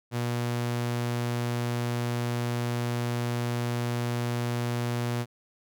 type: tone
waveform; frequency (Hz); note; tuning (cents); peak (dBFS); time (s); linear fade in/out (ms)
sawtooth; 120; B2; -49; -23; 0.11-5.26; 50
effects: none